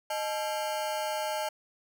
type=ring-modulated tone; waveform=40% pulse; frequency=740 Hz; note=F#5; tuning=in tune; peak=-26 dBFS; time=0.1-1.49 s; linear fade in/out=5 ms; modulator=122 Hz; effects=none